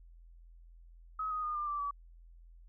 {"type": "tone with pitch steps", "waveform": "sine", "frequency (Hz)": [1275, 1248, 1221.6, 1195.8, 1170.5, 1145.8], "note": ["D#6", "D#6", "D#6", "D6", "D6", "D6"], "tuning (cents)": [42, 5, -32, 31, -6, -43], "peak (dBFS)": -33, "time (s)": [1.19, 1.91], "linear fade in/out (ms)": 5, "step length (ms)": 120, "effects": ["added 42 Hz sine -53 dBFS peak until 2.68 s"]}